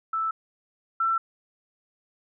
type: tone pair in turn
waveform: sine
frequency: 1318.5 / 1340.8 Hz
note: E6 / E6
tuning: 0 / +29 cents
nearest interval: unison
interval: 29 cents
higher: second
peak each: -24 / -21 dBFS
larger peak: second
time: 0.13-0.31 / 1-1.18 s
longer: neither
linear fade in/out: 5 ms
effects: none